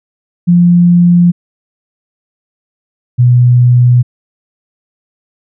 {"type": "tone pair in turn", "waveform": "sine", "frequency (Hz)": [174.61, 123.04], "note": ["F3", "B2"], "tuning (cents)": [0, -6], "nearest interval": "tritone", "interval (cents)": 606, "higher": "first", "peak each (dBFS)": -3, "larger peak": "neither", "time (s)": [[0.47, 1.32], [3.18, 4.03]], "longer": "neither", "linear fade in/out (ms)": 20, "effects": []}